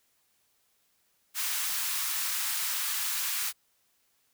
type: high-pass noise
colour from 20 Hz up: white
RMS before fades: -31 dBFS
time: 1.34-3.53 s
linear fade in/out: 50 ms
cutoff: 1000 Hz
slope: 24 dB/octave
effects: white hiss -71 dBFS RMS until 4.33 s